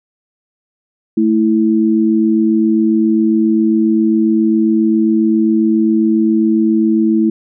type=tone pair together; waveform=sine; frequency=220.1 / 327.5 Hz; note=A3 / E4; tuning=+1 / -11 cents; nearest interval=perfect fifth; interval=688 cents; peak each=-12 dBFS; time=1.17-7.3 s; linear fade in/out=5 ms; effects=none